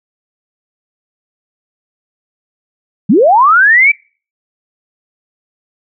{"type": "linear sweep", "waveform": "sine", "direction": "up", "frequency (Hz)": [162.2, 2349], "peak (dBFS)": -4, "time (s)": [3.09, 3.92], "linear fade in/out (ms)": 10, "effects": ["noise-tail reverb RT60 0.4 s tail -26 dB re dry"]}